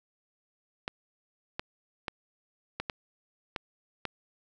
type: clicks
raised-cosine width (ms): 0.3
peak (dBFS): -16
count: 7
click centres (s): 0.879 / 1.595 / 2.082 / 2.8 / 2.898 / 3.562 / 4.053
effects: none